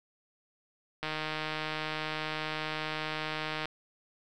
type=click train; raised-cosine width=0.3 ms; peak=-18 dBFS; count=408; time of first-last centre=1.03-3.656 s; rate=155 Hz; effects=none